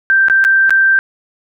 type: tone with dropouts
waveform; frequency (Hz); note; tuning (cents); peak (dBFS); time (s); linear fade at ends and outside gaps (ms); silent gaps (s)
sine; 1568; G6; 0; -7; 0.1-0.99; 0; 0.284-0.299 / 0.441-0.449 / 0.695-0.706
effects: none